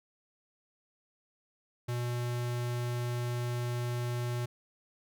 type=tone; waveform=square; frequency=121.3 Hz; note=B2; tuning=31 cents flat; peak=-32 dBFS; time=1.88-4.46 s; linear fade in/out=10 ms; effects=none